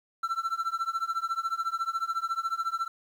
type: tone with tremolo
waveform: triangle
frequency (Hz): 1344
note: E6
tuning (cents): +33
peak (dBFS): -22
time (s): 0.23-2.88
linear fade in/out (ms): 5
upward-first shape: triangle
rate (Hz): 14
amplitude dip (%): 100
effects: 10-bit